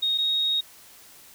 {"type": "tone pair in turn", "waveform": "sine", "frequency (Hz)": [3729, 3753], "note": ["A#7", "A#7"], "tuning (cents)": [0, 11], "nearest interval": "unison", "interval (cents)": 11, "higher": "second", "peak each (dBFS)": -21, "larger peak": "neither", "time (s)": [[0.02, 0.18], [0.18, 0.61]], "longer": "second", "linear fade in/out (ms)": 10, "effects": ["white hiss -50 dBFS RMS until 1.34 s"]}